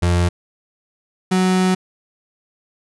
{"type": "tone pair in turn", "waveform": "35% pulse", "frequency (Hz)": [87.5, 185.41], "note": ["F2", "F#3"], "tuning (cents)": [4, 4], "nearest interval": "octave + minor second", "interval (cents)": 1300, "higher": "second", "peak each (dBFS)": -12, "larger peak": "neither", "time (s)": [[0.02, 0.29], [1.31, 1.75]], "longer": "second", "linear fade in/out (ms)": 10, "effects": ["resampled to 24000 Hz"]}